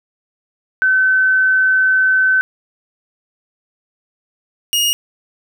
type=tone pair in turn; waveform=sine / sawtooth; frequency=1525 / 2863 Hz; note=G6 / F7; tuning=-48 / +42 cents; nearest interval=major seventh; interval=1090 cents; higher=second; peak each=-10 dBFS; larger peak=neither; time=0.82-2.41 / 4.73-4.93 s; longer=first; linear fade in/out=0 ms; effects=none